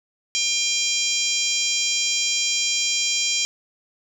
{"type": "harmonic tone with a mistuned harmonic", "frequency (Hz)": 800, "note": "G5", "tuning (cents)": 35, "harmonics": [3, 4, 5, 6, 7, 8, 9], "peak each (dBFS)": [-27, -26, -30, -29, -26, -30, -28], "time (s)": [0.35, 3.45], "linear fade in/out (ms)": 0, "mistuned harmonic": 8, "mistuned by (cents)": 32, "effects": ["8-bit"]}